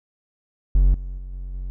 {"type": "tone with level steps", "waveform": "triangle", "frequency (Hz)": 45.59, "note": "F#1", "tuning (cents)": -25, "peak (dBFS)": [-10, -26, -29, -27, -25], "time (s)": [0.75, 1.7], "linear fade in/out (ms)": 0, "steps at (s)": [0.94, 1.18, 1.33, 1.54], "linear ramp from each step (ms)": 2, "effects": []}